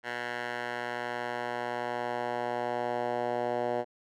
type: tone with band-pass filter sweep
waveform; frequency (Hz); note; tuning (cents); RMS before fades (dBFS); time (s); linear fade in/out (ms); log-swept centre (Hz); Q
10% pulse; 121.2; B2; -32; -33; 0.03-3.85; 50; 1600 to 640; 1.5
effects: none